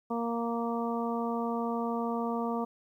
harmonic tone, 233.1 Hz, A#3, in tune, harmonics 1 / 2 / 3 / 4 / 5, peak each -32 / -35 / -37 / -38 / -39 dBFS, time 0.1-2.65 s, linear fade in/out 10 ms, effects 11-bit

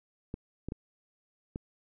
clicks, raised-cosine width 3 ms, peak -23 dBFS, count 4, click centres 0.341 / 0.686 / 0.721 / 1.559 s, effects none

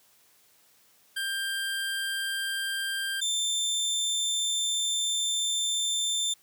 25% pulse tone pair in turn, 1587 / 3563 Hz, G6 / A7, +21 / +21 cents, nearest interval octave + major second, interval 1400 cents, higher second, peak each -25 / -22 dBFS, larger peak second, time 1.16-3.21 / 3.21-6.34 s, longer second, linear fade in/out 10 ms, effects white hiss -62 dBFS RMS until 6.42 s + high-pass 80 Hz 12 dB/octave

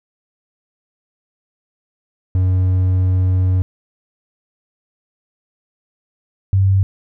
triangle / sine tone pair in turn, 92.5 / 96.7 Hz, F#2 / G2, 0 / -23 cents, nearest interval minor second, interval 77 cents, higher second, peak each -10 dBFS, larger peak neither, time 2.35-3.62 / 6.53-6.83 s, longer first, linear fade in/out 0 ms, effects none

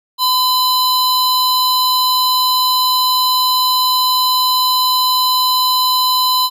square tone pair together, 1011 / 4032 Hz, B5 / B7, +40 / +35 cents, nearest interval 2 octaves, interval 2395 cents, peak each -15 dBFS, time 0.18-6.5 s, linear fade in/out 50 ms, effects none

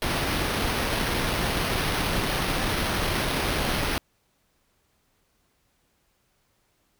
pink noise with sample-and-hold, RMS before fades -26 dBFS, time 0.02-3.98 s, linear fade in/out 0 ms, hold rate 7350 Hz, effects pink hiss -69 dBFS RMS until 6.99 s

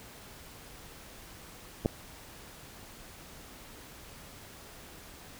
clicks, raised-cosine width 2 ms, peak -22 / -12 dBFS, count 2, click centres 1.85 / 1.859 s, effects pink hiss -50 dBFS RMS until 5.39 s

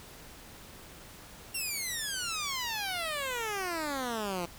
10% pulse exponential sweep, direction down, 2794 to 168.3 Hz, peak -24 dBFS, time 1.54-4.46 s, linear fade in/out 10 ms, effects pink hiss -50 dBFS RMS until 4.58 s

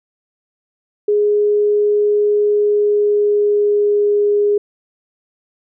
sine tone with pitch glide, 415.6 to 412 Hz, G#4 to G#4, +1 to -14 cents, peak -11 dBFS, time 1.08-4.58 s, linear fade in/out 5 ms, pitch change -15 cents, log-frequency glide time 2.47-4.29 s, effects none

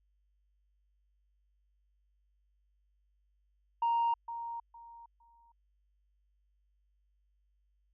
sine tone with echo, 932.3 Hz, A#5, in tune, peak -25 dBFS, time 3.82-4.14 s, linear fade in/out 5 ms, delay 460 ms, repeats 3, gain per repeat -12 dB, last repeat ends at 5.52 s, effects tanh soft clip ceiling -24 dBFS + added 50 Hz sine -70 dBFS peak until 7.93 s

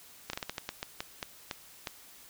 slowing click train, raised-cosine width 0.2 ms, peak -17 dBFS, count 12, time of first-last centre 0.3-1.872 s, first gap 33 ms, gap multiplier 1.27, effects white hiss -54 dBFS RMS until 2.29 s

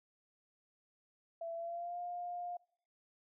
sine tone with pitch glide, 668 to 706.1 Hz, E5 to F5, +23 to +19 cents, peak -39 dBFS, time 1.41-2.57 s, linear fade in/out 5 ms, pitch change +96 cents, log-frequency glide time 1.54-1.99 s, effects noise-tail reverb RT60 0.7 s tail -25 dB re dry

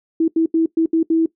sine tone bursts at uneven times, 325.9 Hz, E4, 20 cents flat, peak -12 dBFS, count 6, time 0.2-0.28 / 0.36-0.46 / 0.54-0.66 / 0.77-0.86 / 0.93-1.03 / 1.1-1.26 s, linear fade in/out 5 ms, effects noise-tail reverb RT60 0.1 s tail -18 dB re dry

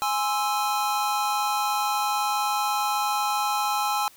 square chord, Ab augmented, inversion none, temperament equal, 830.6 / 1046.5 / 1318.5 Hz, Ab5 / C6 / E6, 0 / 0 / 0 cents, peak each -26 / -31 / -29 dBFS, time 0.02-4.08 s, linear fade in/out 0 ms, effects white hiss -53 dBFS RMS until 4.16 s

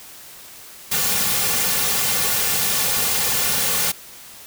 white noise with comb filter, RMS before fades -20 dBFS, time 0.91-3.92 s, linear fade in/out 10 ms, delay 3.1 ms, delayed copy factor -0.75, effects white hiss -41 dBFS RMS until 4.46 s

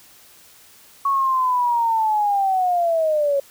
sine linear sweep, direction down, 1115 to 550 Hz, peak -16 dBFS, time 1.05-3.4 s, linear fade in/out 5 ms, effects white hiss -49 dBFS RMS until 3.5 s

